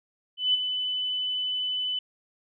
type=tone with ADSR envelope; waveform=sine; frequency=3004 Hz; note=F#7; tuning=26 cents sharp; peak=-18 dBFS; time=0.37-1.99 s; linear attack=170 ms; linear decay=19 ms; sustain=-8 dB; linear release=4 ms; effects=none